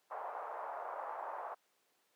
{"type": "band-pass noise", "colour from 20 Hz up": "pink", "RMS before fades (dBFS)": -43, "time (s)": [0.1, 1.55], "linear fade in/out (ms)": 20, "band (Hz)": [630, 1100], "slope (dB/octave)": 24, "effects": ["pink hiss -75 dBFS RMS until 2.15 s", "high-pass 400 Hz 12 dB/octave"]}